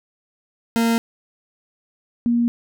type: tone pair in turn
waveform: 40% pulse / sine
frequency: 230 / 236.9 Hz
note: A#3 / A#3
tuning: -23 / +28 cents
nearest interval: minor second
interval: 51 cents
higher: second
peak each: -15 dBFS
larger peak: neither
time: 0.76-0.98 / 2.26-2.48 s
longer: neither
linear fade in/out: 0 ms
effects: none